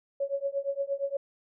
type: tone with tremolo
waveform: sine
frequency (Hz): 556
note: C#5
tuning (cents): +5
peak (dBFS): -24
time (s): 0.2-1.17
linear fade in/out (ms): 5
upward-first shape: triangle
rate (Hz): 8.6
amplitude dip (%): 100
effects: none